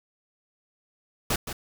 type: noise with echo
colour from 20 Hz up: pink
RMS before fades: -25 dBFS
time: 1.3-1.36 s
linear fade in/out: 5 ms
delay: 170 ms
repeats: 1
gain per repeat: -9 dB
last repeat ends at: 1.53 s
effects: none